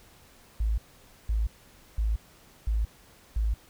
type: tone bursts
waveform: sine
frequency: 54.3 Hz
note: A1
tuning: 22 cents flat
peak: -23 dBFS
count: 5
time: 0.6-3.54 s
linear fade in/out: 5 ms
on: 180 ms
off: 510 ms
effects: pink hiss -56 dBFS RMS until 3.69 s